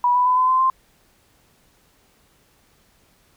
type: tone with pitch steps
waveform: sine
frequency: 977 / 990.6 / 1004.5 / 1018.5 / 1032.7 / 1047.1 Hz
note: B5 / B5 / B5 / C6 / C6 / C6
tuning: -19 / +5 / +29 / -47 / -23 / +1 cents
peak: -14 dBFS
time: 0.04-0.7 s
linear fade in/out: 2 ms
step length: 110 ms
effects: pink hiss -59 dBFS RMS until 3.36 s